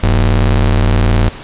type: ring-modulated tone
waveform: square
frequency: 69.2 Hz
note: C#2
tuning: 2 cents flat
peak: -6 dBFS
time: 0.03-1.29 s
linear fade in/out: 0 ms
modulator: 29.8 Hz
effects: pink hiss -31 dBFS RMS until 1.43 s + resampled to 8000 Hz